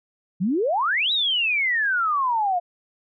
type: exponential two-way sweep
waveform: sine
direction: up then down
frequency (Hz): 165.6 to 3927 to 687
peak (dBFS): -19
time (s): 0.4-2.6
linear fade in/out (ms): 20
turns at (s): 1.12
effects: none